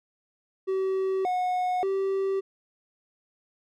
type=tone with pitch steps; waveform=triangle; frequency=381.5 / 729 / 387.9 Hz; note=G4 / F#5 / G4; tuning=-47 / -26 / -18 cents; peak=-22 dBFS; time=0.67-2.41 s; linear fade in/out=20 ms; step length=580 ms; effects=none